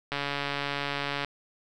click train, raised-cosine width 0.3 ms, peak -14 dBFS, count 161, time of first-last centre 0.12-1.247 s, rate 142 Hz, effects none

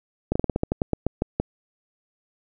slowing click train, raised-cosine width 2 ms, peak -8 dBFS, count 13, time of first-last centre 0.32-1.4 s, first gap 35 ms, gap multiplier 1.16, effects none

